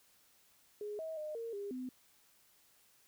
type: tone with pitch steps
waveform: sine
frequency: 417 / 640 / 611 / 459.9 / 403.6 / 254.6 Hz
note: G#4 / D#5 / D#5 / A#4 / G#4 / C4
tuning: +7 / +49 / -32 / -23 / -49 / -47 cents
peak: -39 dBFS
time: 0.81-1.89 s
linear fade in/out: 2 ms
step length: 180 ms
effects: white hiss -68 dBFS RMS until 3.07 s